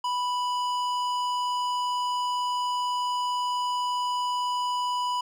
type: tone with hard clipping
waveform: triangle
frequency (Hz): 987.8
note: B5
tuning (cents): 0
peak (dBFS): -27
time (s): 0.04-5.21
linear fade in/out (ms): 5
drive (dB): 16
effects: none